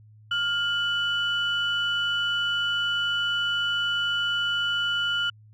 sine tone pair together, 1408 / 2974 Hz, F6 / F#7, +14 / +8 cents, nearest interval octave + minor second, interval 1294 cents, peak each -25 dBFS, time 0.31-5.3 s, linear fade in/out 5 ms, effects tanh soft clip ceiling -16 dBFS + added 107 Hz sine -49 dBFS peak until 5.53 s

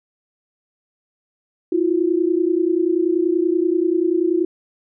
sine tone pair together, 329.6 / 360 Hz, E4 / F#4, 0 / -47 cents, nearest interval major second, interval 153 cents, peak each -18 dBFS, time 1.72-4.45 s, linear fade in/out 5 ms, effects none

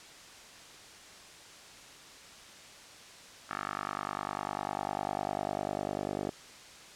10% pulse tone with band-pass filter sweep, 50 Hz, G1, 35 cents sharp, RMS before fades -36 dBFS, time 3.49-6.31 s, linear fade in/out 10 ms, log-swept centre 1400 to 490 Hz, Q 2.7, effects white hiss -51 dBFS RMS until 6.95 s + low-pass 7000 Hz 12 dB/octave

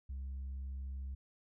sine tone, 66.9 Hz, C2, 39 cents sharp, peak -37 dBFS, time 0.09-1.15 s, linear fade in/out 10 ms, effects tanh soft clip ceiling -38 dBFS

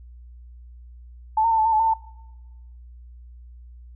sine tone with pitch steps, 874 / 915 / 894 / 871 / 902 / 864 / 902 / 891 Hz, A5 / A#5 / A5 / A5 / A5 / A5 / A5 / A5, -12 / -32 / +27 / -18 / +43 / -32 / +43 / +22 cents, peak -16 dBFS, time 1.37-1.938 s, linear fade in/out 5 ms, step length 71 ms, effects noise-tail reverb RT60 1.0 s tail -20 dB re dry + added 60 Hz sine -41 dBFS peak until 3.95 s

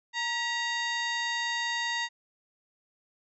harmonic tone with a mistuned harmonic, 930 Hz, A#5, 4 cents flat, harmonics 1 / 2 / 3 / 4 / 5 / 6 / 7 / 8, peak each -35 / -31 / -39 / -36 / -40 / -52 / -43 / -49 dBFS, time 0.13-2.09 s, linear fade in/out 50 ms, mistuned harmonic 2, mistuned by +59 cents, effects none

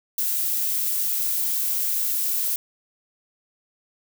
violet noise, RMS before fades -24 dBFS, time 0.18-2.56 s, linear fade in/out 2 ms, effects none

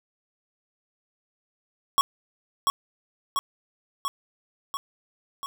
square tone with echo, 1108.7 Hz, C#6, in tune, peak -17 dBFS, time 1.98-2.01 s, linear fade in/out 0 ms, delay 690 ms, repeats 5, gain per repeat -3 dB, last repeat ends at 5.46 s, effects none

